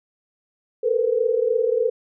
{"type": "tone cluster", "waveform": "sine", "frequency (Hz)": [441.8, 465.1, 502], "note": ["A4", "A#4", "B4"], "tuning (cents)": [7, -4, 28], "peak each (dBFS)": -22, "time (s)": [0.83, 1.9], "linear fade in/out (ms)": 10, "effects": []}